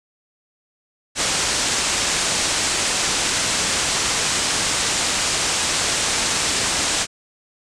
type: low-pass noise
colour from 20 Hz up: white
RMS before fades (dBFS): -21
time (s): 1.15-7.07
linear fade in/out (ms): 50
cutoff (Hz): 8700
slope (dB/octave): 48
effects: none